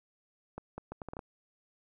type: accelerating click train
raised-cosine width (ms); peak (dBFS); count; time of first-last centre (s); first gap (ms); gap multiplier
1; -26; 8; 0.58-1.192; 200; 0.7
effects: none